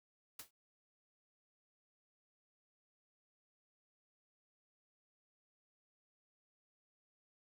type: noise with exponential decay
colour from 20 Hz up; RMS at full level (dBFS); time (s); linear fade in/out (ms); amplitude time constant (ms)
white; -44; 0.39-0.51; 5; 26
effects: none